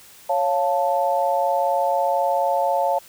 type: chord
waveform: sine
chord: Db augmented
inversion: none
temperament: equal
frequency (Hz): 554.4 / 698.5 / 880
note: Db5 / F5 / A5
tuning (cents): 0 / 0 / 0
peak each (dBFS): -22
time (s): 0.29-2.99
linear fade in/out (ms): 10
effects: white hiss -47 dBFS RMS until 3.08 s